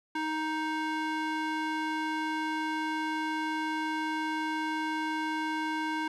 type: tone with band-pass filter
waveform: square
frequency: 312.8 Hz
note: D#4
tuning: 9 cents sharp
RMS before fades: -32 dBFS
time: 0.15-6.08 s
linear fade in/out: 5 ms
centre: 1300 Hz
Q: 0.87
effects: none